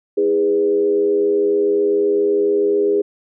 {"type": "tone with frequency modulation", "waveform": "sine", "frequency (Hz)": 408.4, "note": "G#4", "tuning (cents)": -29, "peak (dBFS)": -13, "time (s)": [0.17, 3.02], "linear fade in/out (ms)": 10, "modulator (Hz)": 87.4, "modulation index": 0.65, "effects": []}